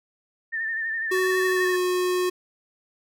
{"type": "tone with vibrato", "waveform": "sine", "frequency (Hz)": 1801, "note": "A6", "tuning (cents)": 40, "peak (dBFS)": -25, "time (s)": [0.52, 1.77], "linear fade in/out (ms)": 20, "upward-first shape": "sine", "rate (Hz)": 12, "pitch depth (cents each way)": 45}
{"type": "tone with pitch glide", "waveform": "square", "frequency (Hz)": [372.5, 362.9], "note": ["F#4", "F#4"], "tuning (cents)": [12, -34], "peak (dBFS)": -22, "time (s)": [1.11, 2.3], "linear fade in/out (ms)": 10, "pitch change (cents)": -46, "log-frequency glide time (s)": [1.45, 1.8]}
{"effects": []}